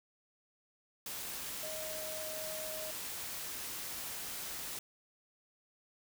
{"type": "tone in noise", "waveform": "sine", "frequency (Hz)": 626, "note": "D#5", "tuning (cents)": 10, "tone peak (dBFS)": -43, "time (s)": [1.63, 2.91], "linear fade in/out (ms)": 2, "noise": "white", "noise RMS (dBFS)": -42, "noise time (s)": [1.06, 4.79], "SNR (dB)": -4, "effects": []}